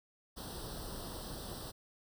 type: noise with comb filter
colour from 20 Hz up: pink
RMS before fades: -44 dBFS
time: 0.36-1.72 s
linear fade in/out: 20 ms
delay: 0.22 ms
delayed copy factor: +0.9
effects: none